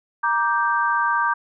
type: chord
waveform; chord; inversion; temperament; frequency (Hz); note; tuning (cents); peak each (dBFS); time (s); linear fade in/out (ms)
sine; G minor; first; just; 940.8 / 1176 / 1568; Bb5 / D6 / G6; +16 / +2 / 0; -22; 0.23-1.34; 10
effects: none